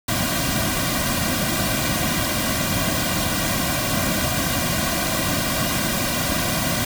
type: noise with comb filter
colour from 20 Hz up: pink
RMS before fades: -22 dBFS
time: 0.08-6.85 s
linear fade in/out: 5 ms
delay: 2.3 ms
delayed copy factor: -0.9
effects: none